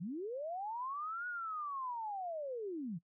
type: linear two-way sweep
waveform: sine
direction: up then down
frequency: 150 to 1469 to 150 Hz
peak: -38 dBFS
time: 0-2.99 s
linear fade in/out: 20 ms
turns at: 1.27 s
effects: noise-tail reverb RT60 0.1 s tail -22 dB re dry